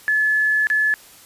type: tone with dropouts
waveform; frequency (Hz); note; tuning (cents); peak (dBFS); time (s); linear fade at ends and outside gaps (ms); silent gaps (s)
sine; 1721; A6; -39; -15; 0.08-0.94; 0; 0.67-0.701
effects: white hiss -46 dBFS RMS until 1.25 s + resampled to 32000 Hz